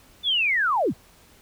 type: linear sweep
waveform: sine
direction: down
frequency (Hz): 3555 to 58.27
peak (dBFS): -19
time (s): 0.23-0.94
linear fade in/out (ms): 50
effects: pink hiss -54 dBFS RMS until 1.41 s